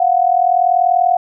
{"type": "tone pair together", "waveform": "sine", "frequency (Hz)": [699.7, 740], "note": ["F5", "F#5"], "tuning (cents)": [3, 0], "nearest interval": "minor second", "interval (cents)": 97, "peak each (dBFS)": -13, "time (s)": [0, 1.17], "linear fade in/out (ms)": 5, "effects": []}